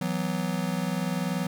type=chord; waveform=square; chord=E suspended second; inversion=none; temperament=just; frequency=164.81 / 185.42 / 247.2 Hz; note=E3 / F#3 / B3; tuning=0 / +4 / +2 cents; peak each=-32 / -30 / -34 dBFS; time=0.01-1.47 s; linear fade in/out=5 ms; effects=none